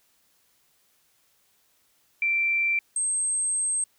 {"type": "tone pair in turn", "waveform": "sine", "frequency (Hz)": [2349, 8371], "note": ["D7", "C9"], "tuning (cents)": [0, 0], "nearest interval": "octave + minor seventh", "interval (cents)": 2200, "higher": "second", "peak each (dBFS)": [-21, -23], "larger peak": "first", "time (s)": [[2.22, 2.79], [2.96, 3.84]], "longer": "second", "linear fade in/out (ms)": 2, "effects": ["white hiss -66 dBFS RMS until 3.98 s"]}